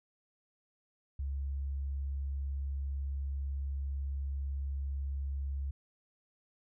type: tone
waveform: sine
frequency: 69 Hz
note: C#2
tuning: 7 cents flat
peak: -33 dBFS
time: 1.19-5.71 s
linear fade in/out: 5 ms
effects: none